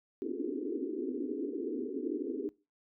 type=band-pass noise; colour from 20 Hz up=pink; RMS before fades=-36 dBFS; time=0.22-2.49 s; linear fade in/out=0 ms; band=250 to 440 Hz; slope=96 dB/octave; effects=noise-tail reverb RT60 0.3 s tail -22 dB re dry